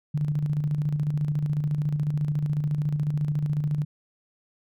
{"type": "tone with tremolo", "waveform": "sine", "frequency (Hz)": 148.5, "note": "D3", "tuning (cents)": 20, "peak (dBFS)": -21, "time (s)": [0.14, 3.85], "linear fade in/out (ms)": 10, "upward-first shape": "square", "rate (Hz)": 14, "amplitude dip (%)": 45, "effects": []}